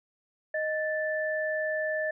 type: tone pair together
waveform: sine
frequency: 622.3 / 1758.7 Hz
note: D#5 / A6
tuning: 0 / -1 cents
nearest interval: octave + tritone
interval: 1799 cents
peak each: -29 / -31 dBFS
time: 0.54-2.11 s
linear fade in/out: 5 ms
effects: none